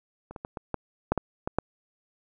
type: clicks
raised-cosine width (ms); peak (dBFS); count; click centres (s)
1; -27 / -24 / -20 / -20 / -14 / -8 / -12 / -15 / -9; 9; 0.31 / 0.362 / 0.449 / 0.572 / 0.743 / 1.12 / 1.177 / 1.475 / 1.586
effects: none